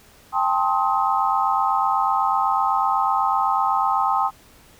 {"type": "chord", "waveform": "sine", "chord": "A half-diminished seventh", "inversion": "third", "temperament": "just", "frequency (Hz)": [792, 880, 1056, 1267.2], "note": ["G5", "A5", "C6", "Eb6"], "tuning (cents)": [18, 0, 16, 31], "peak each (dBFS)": [-22, -24, -23, -23], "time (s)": [0.32, 4.31], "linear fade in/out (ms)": 50, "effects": ["pink hiss -51 dBFS RMS until 4.79 s"]}